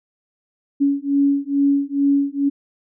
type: beating tone pair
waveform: sine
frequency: 279.6 / 281.9 Hz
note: C#4 / C#4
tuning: +15 / +29 cents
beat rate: 2.3 Hz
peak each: -18 dBFS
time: 0.8-2.5 s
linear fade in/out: 20 ms
effects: none